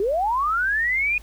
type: linear sweep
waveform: sine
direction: up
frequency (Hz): 371.7 to 2486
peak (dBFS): -19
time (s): 0-1.18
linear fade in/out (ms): 2
effects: added 52 Hz sine -40 dBFS peak until 1.22 s + pink hiss -51 dBFS RMS until 1.22 s